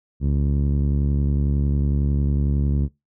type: tone with low-pass filter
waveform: 10% pulse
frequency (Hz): 71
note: C#2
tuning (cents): +42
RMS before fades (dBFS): -20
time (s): 0.2-2.89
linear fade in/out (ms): 50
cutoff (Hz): 150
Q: 0.73
effects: noise-tail reverb RT60 0.2 s tail -22 dB re dry